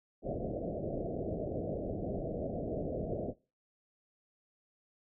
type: low-pass noise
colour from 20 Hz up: white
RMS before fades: -37 dBFS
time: 0.22-3.34 s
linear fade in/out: 50 ms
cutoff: 680 Hz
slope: 96 dB/octave
effects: noise-tail reverb RT60 0.3 s tail -20 dB re dry